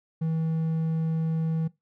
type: tone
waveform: triangle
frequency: 161.3 Hz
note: E3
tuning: 37 cents flat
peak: -22 dBFS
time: 0.21-1.68 s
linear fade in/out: 10 ms
effects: noise-tail reverb RT60 0.2 s tail -20 dB re dry